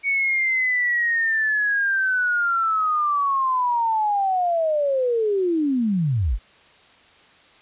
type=linear sweep; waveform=sine; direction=down; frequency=2240 to 36.71 Hz; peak=-18 dBFS; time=0.03-6.39 s; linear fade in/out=50 ms; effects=white hiss -52 dBFS RMS until 7.61 s + resampled to 8000 Hz